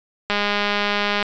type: click train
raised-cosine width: 0.3 ms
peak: -5 dBFS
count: 191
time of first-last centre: 0.3-1.227 s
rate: 205 Hz
effects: resampled to 16000 Hz